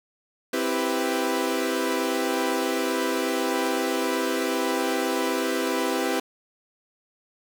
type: chord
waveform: sawtooth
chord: C major seventh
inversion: none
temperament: equal with one note detuned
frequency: 261.6 / 329.6 / 392 / 495.3 Hz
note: C4 / E4 / G4 / B4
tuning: 0 / 0 / 0 / +5 cents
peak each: -25 dBFS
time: 0.53-6.2 s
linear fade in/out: 5 ms
effects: none